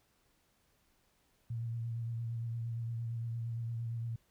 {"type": "tone with vibrato", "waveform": "sine", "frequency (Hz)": 115.9, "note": "A#2", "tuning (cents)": -10, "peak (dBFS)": -35, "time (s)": [1.5, 4.16], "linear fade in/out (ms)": 5, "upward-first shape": "triangle", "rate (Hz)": 8.7, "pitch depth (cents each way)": 34, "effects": ["pink hiss -73 dBFS RMS until 4.3 s"]}